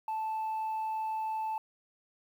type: tone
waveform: sine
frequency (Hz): 877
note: A5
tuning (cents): -6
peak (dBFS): -29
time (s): 0.08-1.58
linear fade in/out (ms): 2
effects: tanh soft clip ceiling -30 dBFS + 10-bit